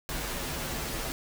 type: noise with comb filter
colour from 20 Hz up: pink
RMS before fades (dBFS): -34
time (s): 0.09-1.12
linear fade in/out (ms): 0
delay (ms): 10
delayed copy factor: -0.75
effects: none